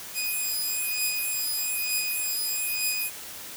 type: beating tone pair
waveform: 5% pulse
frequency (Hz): 2487 / 2488.1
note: D#7 / D#7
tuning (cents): -1 / -1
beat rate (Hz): 1.1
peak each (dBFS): -20 / -19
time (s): 0.14-3.11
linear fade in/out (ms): 50
effects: white hiss -40 dBFS RMS until 3.56 s + high-pass 60 Hz 12 dB/octave